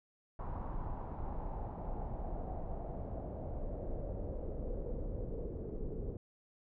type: noise with low-pass filter sweep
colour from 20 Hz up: brown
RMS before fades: -40 dBFS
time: 0.39-6.17 s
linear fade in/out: 2 ms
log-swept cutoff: 1000 to 420 Hz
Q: 3.5
effects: none